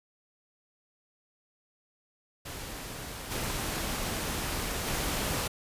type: noise with level steps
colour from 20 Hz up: pink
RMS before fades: -40 / -33 / -31 dBFS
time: 2.45-5.48 s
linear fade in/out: 10 ms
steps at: 3.3 / 4.86 s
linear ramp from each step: 20 ms
effects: resampled to 32000 Hz